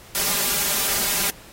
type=noise with comb filter; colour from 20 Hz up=white; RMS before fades=-22 dBFS; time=0.15-1.3 s; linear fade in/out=0 ms; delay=5 ms; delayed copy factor=+0.85; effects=pink hiss -46 dBFS RMS until 1.52 s + AAC 48 kbps